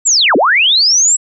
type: linear two-way sweep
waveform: sine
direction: down then up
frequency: 7830 to 220 to 7830 Hz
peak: -7 dBFS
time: 0.05-1.17 s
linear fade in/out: 20 ms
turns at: 0.36 s
effects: none